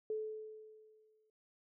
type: tone with exponential decay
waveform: sine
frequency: 433.4 Hz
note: A4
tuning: 26 cents flat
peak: -34 dBFS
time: 0.1-1.3 s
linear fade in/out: 2 ms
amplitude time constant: 260 ms
effects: none